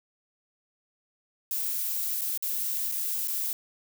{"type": "noise with dropouts", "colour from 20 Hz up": "violet", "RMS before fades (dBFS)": -30, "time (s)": [1.51, 3.53], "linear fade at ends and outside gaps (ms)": 1, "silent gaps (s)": [[2.211, 2.217], [2.376, 2.425], [2.916, 2.921], [3.275, 3.281]], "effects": []}